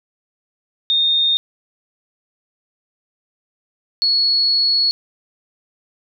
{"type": "tone pair in turn", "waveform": "sine", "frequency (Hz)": [3671, 4366], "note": ["A#7", "C#8"], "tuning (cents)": [-27, -27], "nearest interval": "minor third", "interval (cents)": 300, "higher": "second", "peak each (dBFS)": -13, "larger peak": "neither", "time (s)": [[0.9, 1.37], [4.02, 4.91]], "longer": "second", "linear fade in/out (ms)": 0, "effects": []}